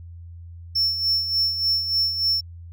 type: tone with tremolo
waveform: triangle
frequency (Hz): 5400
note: E8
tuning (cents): +41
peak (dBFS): -16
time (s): 0.75-2.41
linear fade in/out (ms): 10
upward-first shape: sine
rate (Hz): 3.4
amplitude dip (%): 60
effects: added 85 Hz sine -37 dBFS peak until 2.72 s